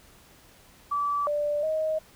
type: tone with pitch steps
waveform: sine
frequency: 1155 / 589 / 628 Hz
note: D6 / D5 / D#5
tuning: -29 / +5 / +16 cents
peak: -24 dBFS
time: 0.91-1.99 s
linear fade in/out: 10 ms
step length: 360 ms
effects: pink hiss -55 dBFS RMS until 2.15 s